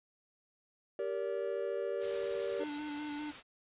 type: chord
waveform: triangle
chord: G minor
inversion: none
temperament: equal with one note detuned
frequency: 392 / 466.2 / 573.3 Hz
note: G4 / Bb4 / D5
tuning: 0 / 0 / -42 cents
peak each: -36 dBFS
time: 0.99-2.64 s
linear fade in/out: 2 ms
type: noise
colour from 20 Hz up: white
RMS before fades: -46 dBFS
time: 1.99-3.43 s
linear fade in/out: 50 ms
type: tone with vibrato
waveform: square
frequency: 296.5 Hz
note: D4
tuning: 17 cents sharp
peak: -39 dBFS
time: 2.59-3.32 s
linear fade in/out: 20 ms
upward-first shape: square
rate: 5 Hz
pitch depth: 22 cents each way
effects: resampled to 8000 Hz